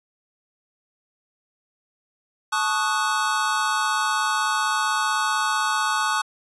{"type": "chord", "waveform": "square", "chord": "D# half-diminished seventh", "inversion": "second", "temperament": "equal with one note detuned", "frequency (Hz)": [867.9, 1108.7, 1244.5, 1480], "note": ["A5", "C#6", "D#6", "F#6"], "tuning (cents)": [-24, 0, 0, 0], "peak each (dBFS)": -27, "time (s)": [2.52, 6.22], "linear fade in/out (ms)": 10, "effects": ["resampled to 24000 Hz"]}